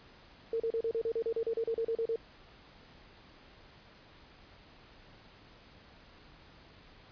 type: tone bursts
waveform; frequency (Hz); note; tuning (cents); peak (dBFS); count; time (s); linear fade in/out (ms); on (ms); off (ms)
sine; 455.6; A#4; -40; -29; 16; 0.53-2.159; 2; 69; 35
effects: pink hiss -57 dBFS RMS until 7.11 s + resampled to 11025 Hz